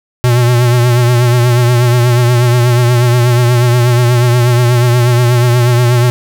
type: tone with vibrato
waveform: square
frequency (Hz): 121.6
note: B2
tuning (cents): -26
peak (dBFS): -7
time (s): 0.24-6.1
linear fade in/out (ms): 0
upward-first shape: triangle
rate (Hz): 8.3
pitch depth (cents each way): 59
effects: none